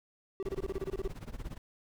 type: tone bursts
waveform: triangle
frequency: 386.3 Hz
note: G4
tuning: 25 cents flat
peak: -31 dBFS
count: 12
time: 0.4-1.076 s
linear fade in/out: 0 ms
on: 27 ms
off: 32 ms
type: noise with tremolo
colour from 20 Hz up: brown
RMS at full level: -38 dBFS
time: 0.45-1.58 s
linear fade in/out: 5 ms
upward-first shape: sine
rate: 17 Hz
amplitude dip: 90%
effects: none